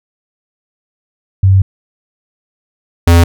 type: tone pair in turn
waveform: sine / square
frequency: 96 / 85.1 Hz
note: G2 / F2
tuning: -36 / -44 cents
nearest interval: major second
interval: 208 cents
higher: first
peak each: -4 dBFS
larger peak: neither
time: 1.43-1.62 / 3.07-3.24 s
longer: first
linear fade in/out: 5 ms
effects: none